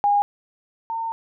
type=tone pair in turn; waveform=sine; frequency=816 / 908.9 Hz; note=G#5 / A#5; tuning=-31 / -44 cents; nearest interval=major second; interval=187 cents; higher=second; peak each=-15 / -24 dBFS; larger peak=first; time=0.04-0.22 / 0.9-1.12 s; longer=second; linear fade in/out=0 ms; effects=none